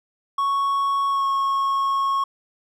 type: tone with pitch glide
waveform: triangle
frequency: 1108.7 to 1095.3 Hz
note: C#6 to C#6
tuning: 0 to -21 cents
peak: -17 dBFS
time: 0.38-2.24 s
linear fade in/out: 5 ms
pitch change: -21 cents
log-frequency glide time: 1.09-1.26 s
effects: none